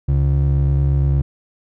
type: ring-modulated tone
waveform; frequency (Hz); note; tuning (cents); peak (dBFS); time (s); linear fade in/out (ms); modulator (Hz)
triangle; 103.83; G#2; 0; -8; 0.08-1.22; 10; 34.3
effects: none